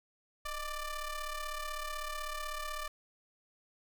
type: ring-modulated tone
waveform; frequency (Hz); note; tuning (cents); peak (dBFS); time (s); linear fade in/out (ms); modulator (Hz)
sawtooth; 595; D5; +22; -30; 0.45-2.88; 5; 577
effects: 12-bit